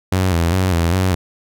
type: tone with vibrato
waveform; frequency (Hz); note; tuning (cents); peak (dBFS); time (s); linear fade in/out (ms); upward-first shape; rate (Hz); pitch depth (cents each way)
sawtooth; 88.6; F2; +25; -10; 0.12-1.15; 5; square; 2.5; 91
effects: none